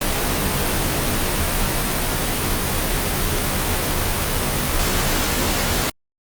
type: noise with comb filter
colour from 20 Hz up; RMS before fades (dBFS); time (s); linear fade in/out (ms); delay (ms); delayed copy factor
pink; -20; 0.01-5.9; 5; 18; -0.9
effects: Opus 32 kbps